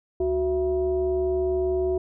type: tone with frequency modulation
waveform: sine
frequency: 369.3 Hz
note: F#4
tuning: 3 cents flat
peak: -21 dBFS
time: 0.2-1.98 s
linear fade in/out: 5 ms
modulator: 298 Hz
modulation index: 0.62
effects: none